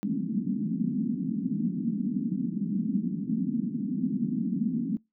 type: band-pass noise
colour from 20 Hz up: pink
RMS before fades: -29 dBFS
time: 0.03-4.97 s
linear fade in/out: 0 ms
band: 180 to 260 Hz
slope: 48 dB/octave
effects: noise-tail reverb RT60 0.2 s tail -25 dB re dry